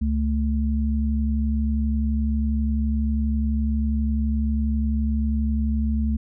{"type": "tone pair together", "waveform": "sine", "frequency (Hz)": [69.3, 220], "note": ["C#2", "A3"], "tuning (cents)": [0, 0], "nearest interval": "octave + minor sixth", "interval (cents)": 2000, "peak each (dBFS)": [-21, -24], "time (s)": [0.01, 6.17], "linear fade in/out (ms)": 10, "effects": []}